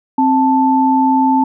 sine tone pair together, 263.7 / 880 Hz, C4 / A5, +14 / 0 cents, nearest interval octave + major sixth, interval 2086 cents, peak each -12 dBFS, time 0.18-1.44 s, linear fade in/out 5 ms, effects none

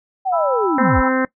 sine linear sweep, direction down, 784 to 32.7 Hz, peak -16 dBFS, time 0.25-1.02 s, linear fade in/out 20 ms
sine chord, E minor, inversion first, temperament just, 791.1 / 988.9 / 1318.5 Hz, G5 / B5 / E6, +16 / +2 / 0 cents, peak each -25 / -23 / -23 dBFS, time 0.32-1.1 s, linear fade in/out 20 ms
harmonic tone, 260 Hz, C4, 11 cents flat, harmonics 1 / 2 / 3 / 4 / 5 / 6 / 7 / 8, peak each -18 / -21 / -29 / -27 / -27 / -25 / -27 / -33 dBFS, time 0.78-1.25 s, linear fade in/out 2 ms
effects noise-tail reverb RT60 0.1 s tail -20 dB re dry

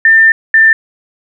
sine tone pair in turn, 1795 / 1785.8 Hz, A6 / A6, +34 / +25 cents, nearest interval unison, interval 9 cents, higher first, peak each -3 dBFS, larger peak neither, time 0.05-0.32 / 0.54-0.73 s, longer first, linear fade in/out 2 ms, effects none

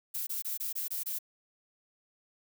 violet noise bursts, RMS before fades -35 dBFS, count 7, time 0.14-1.188 s, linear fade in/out 10 ms, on 130 ms, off 23 ms, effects none

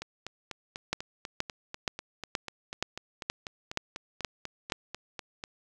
two click trains, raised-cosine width 0.2 ms, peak -20 / -11 dBFS, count 23 / 9, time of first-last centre 0.02-5.439 / 0.93-4.721 s, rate 4.06 / 2.11 Hz, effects none

